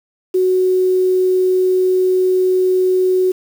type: tone with quantisation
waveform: sine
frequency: 370.3 Hz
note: F#4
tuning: 1 cent sharp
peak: -11 dBFS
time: 0.34-3.32 s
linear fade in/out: 10 ms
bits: 6
effects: none